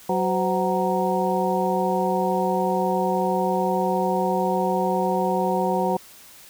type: harmonic tone with a mistuned harmonic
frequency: 186.2 Hz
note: F#3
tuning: 11 cents sharp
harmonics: 1 / 2 / 3 / 4 / 5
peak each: -26 / -26 / -26 / -26 / -26 dBFS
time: 0.09-5.97 s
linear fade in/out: 5 ms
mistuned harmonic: 3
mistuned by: -130 cents
effects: white hiss -47 dBFS RMS until 6.49 s